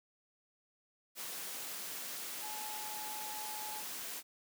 sine tone in noise, 854 Hz, G#5, 48 cents sharp, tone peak -45 dBFS, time 2.4-3.84 s, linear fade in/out 50 ms, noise white, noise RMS -43 dBFS, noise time 1.15-4.23 s, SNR -5 dB, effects high-pass 200 Hz 12 dB/octave

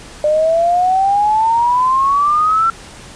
sine exponential sweep, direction up, 597 to 1356 Hz, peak -10 dBFS, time 0.24-2.7 s, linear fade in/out 2 ms, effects pink hiss -36 dBFS RMS until 3.15 s + resampled to 22050 Hz

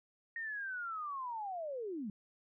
sine linear sweep, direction down, 1864.7 to 188.5 Hz, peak -38 dBFS, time 0.36-2.1 s, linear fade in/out 2 ms, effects none

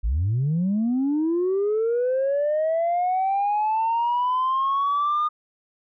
sine linear sweep, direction up, 47.1 to 1224 Hz, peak -18 dBFS, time 0.03-5.29 s, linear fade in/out 20 ms, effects tanh soft clip ceiling -17 dBFS

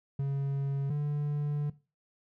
triangle tone pair in turn, 138.59 / 146.72 Hz, C#3 / D3, 0 / -1 cents, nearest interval minor second, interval 99 cents, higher second, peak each -26 dBFS, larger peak neither, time 0.19-0.9 / 0.9-1.7 s, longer second, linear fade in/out 5 ms, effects noise-tail reverb RT60 0.3 s tail -18 dB re dry

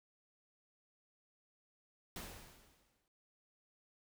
pink noise with exponential decay, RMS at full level -45 dBFS, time 2.16-3.08 s, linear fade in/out 1 ms, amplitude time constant 200 ms, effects none

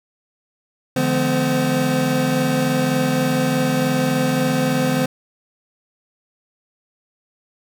square tone cluster, 147.3 / 170.7 / 211.6 / 253.5 / 517 Hz, D3 / F3 / G#3 / B3 / C5, +6 / -39 / +33 / +45 / -21 cents, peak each -24 / -26 / -28 / -21 / -24 dBFS, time 0.96-5.06 s, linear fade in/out 5 ms, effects none

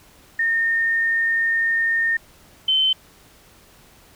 sine tone pair in turn, 1828 / 3074 Hz, A#6 / G7, -34 / -35 cents, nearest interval major sixth, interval 899 cents, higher second, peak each -17 / -15 dBFS, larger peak second, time 0.39-2.17 / 2.68-2.93 s, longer first, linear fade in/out 5 ms, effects pink hiss -51 dBFS RMS until 4.15 s

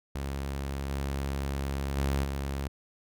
sawtooth tone with level steps, 68.9 Hz, C#2, 10 cents flat, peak -28 / -26 / -22 / -27 dBFS, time 0.15-2.68 s, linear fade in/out 5 ms, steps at 0.89 / 1.96 / 2.23 s, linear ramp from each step 20 ms, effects none

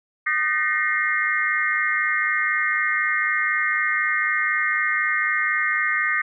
sine tone cluster, 1227 / 1534 / 1793 / 1897 / 2121 Hz, D#6 / G6 / A6 / A#6 / C7, -25 / -38 / +32 / +30 / +23 cents, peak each -27 / -28 / -27 / -24 / -24 dBFS, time 0.26-6.22 s, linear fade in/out 10 ms, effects none

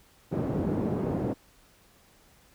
pink band-pass noise, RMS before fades -29 dBFS, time 0.31-1.34 s, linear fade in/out 20 ms, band 140 to 420 Hz, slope 12 dB/octave, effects pink hiss -60 dBFS RMS until 2.54 s

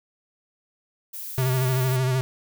violet noise, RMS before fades -35 dBFS, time 1.13-1.97 s, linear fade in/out 10 ms
square tone with vibrato, 129.4 Hz, C3, 19 cents flat, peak -21 dBFS, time 1.38-2.21 s, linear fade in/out 0 ms, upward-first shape sine, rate 13 Hz, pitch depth 42 cents each way
effects none

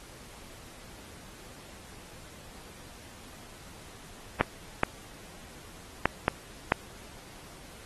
clicks, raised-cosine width 0.5 ms, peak -6 dBFS, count 5, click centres 4.41 / 4.834 / 6.056 / 6.281 / 6.721 s, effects pink hiss -50 dBFS RMS until 7.85 s + AAC 32 kbps

